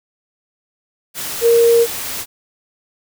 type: tone in noise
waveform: sine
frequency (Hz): 466.2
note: A#4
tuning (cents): 0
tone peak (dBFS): -8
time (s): 1.41-1.87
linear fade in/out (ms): 50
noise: white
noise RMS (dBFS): -25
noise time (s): 1.14-2.26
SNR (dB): +14
effects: none